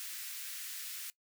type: high-pass noise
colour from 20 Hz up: white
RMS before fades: -43 dBFS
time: 0-1.1 s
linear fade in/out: 0 ms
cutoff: 1500 Hz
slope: 24 dB/octave
effects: noise-tail reverb RT60 0.1 s tail -20 dB re dry